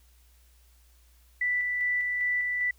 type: tone with tremolo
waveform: sine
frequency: 1975.5 Hz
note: B6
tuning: in tune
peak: -24 dBFS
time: 1.41-2.71 s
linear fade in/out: 5 ms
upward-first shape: square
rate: 2.5 Hz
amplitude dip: 25%
effects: added 60 Hz sine -57 dBFS peak until 2.78 s + white hiss -65 dBFS RMS until 2.78 s